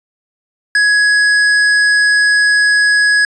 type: tone with tanh clipping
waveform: sine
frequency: 1673 Hz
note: G#6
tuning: 12 cents sharp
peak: -10 dBFS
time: 0.75-3.25 s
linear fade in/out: 2 ms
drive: 14 dB
effects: resampled to 22050 Hz